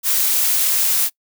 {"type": "noise", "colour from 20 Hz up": "blue", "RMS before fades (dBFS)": -17, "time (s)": [0.03, 1.1], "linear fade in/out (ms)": 50, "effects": ["noise-tail reverb RT60 0.1 s tail -24 dB re dry"]}